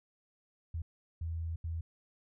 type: tone bursts at uneven times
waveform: sine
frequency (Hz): 82.4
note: E2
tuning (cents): 0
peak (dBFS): -34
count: 3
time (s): 0.74-0.82 / 1.21-1.56 / 1.64-1.81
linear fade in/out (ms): 5
effects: none